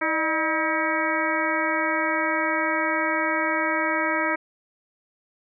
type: harmonic tone with a mistuned harmonic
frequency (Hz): 320.2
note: D#4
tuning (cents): +50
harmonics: 1 / 2 / 3 / 4 / 5 / 6 / 7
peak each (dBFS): -29 / -29 / -29 / -29 / -29 / -29 / -29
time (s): 0.01-4.36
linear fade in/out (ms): 10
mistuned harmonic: 2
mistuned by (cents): -80
effects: none